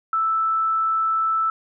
sine tone, 1318.5 Hz, E6, in tune, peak -18 dBFS, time 0.13-1.5 s, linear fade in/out 2 ms, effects none

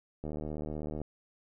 click train, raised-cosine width 2 ms, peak -25 dBFS, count 60, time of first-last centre 0.24-1.016 s, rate 76 Hz, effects none

